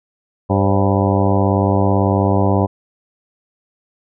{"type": "harmonic tone with a mistuned harmonic", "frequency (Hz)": 98.2, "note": "G2", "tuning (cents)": 4, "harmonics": [1, 2, 3, 4, 5, 6, 7, 8, 9, 10], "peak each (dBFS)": [-16, -19, -21, -22, -23, -24, -24, -25, -26, -26], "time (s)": [0.49, 2.67], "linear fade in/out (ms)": 20, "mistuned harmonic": 5, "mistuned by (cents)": 73, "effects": []}